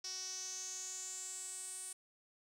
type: tone with band-pass filter sweep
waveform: sawtooth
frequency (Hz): 373.9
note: F#4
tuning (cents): +18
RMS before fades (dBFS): -45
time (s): 0.04-1.93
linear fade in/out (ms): 5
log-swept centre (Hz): 5500 to 8900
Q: 7.8
effects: none